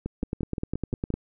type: two click trains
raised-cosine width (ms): 3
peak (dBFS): -15 / -17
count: 10 / 7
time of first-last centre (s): 0.23-1.14 / 0.06-1.103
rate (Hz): 9.89 / 5.75
effects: none